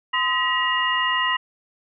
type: tone cluster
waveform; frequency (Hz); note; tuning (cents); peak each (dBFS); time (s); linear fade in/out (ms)
sine; 1027 / 1261 / 1921 / 2840; C6 / D#6 / B6 / F7; -33 / +23 / -48 / +28; -23 / -30 / -23 / -25; 0.13-1.37; 10
effects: none